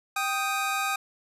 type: tone pair together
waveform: 25% pulse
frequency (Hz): 784 / 1244.5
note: G5 / D#6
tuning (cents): 0 / 0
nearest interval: minor sixth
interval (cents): 800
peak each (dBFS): -26 / -24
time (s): 0.16-0.96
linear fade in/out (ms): 5
effects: resampled to 32000 Hz